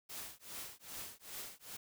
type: noise with tremolo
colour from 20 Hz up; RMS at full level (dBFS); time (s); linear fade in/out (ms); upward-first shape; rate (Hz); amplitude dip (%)
white; -44; 0.09-1.77; 10; triangle; 2.5; 100
effects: none